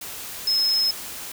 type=tone in noise; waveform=sine; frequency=5170 Hz; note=E8; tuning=34 cents flat; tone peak=-18 dBFS; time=0.47-0.91 s; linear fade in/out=5 ms; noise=white; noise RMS=-35 dBFS; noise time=0.01-1.32 s; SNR=+14 dB; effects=none